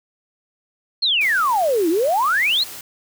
sine exponential two-way sweep, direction down then up, 4379 to 311.1 to 4379 Hz, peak -15 dBFS, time 1.02-2.64 s, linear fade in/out 10 ms, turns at 1.89 s
white noise, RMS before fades -35 dBFS, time 1.21-2.81 s, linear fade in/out 2 ms
effects none

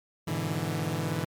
sawtooth chord, E dominant seventh, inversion first, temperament equal with one note detuned, 103.83 / 123.47 / 148.37 / 164.81 Hz, G#2 / B2 / D3 / E3, 0 / 0 / +18 / 0 cents, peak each -32 / -33 / -29 / -28 dBFS, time 0.27-1.25 s, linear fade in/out 10 ms, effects MP3 96 kbps

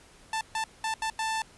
sawtooth tone bursts at uneven times, 885 Hz, A5, 10 cents sharp, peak -24 dBFS, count 5, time 0.33-0.41 / 0.55-0.64 / 0.84-0.94 / 1.02-1.1 / 1.19-1.42 s, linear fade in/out 2 ms, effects pink hiss -55 dBFS RMS until 1.57 s + resampled to 24000 Hz

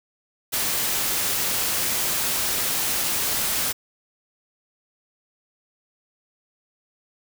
white noise, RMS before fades -24 dBFS, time 0.52-3.73 s, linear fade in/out 20 ms, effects none

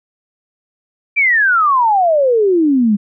sine exponential sweep, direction down, 2389 to 198 Hz, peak -9 dBFS, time 1.16-2.97 s, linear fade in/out 20 ms, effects none

